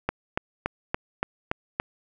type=click train; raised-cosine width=0.5 ms; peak=-9 dBFS; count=7; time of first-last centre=0.09-1.799 s; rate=3.51 Hz; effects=none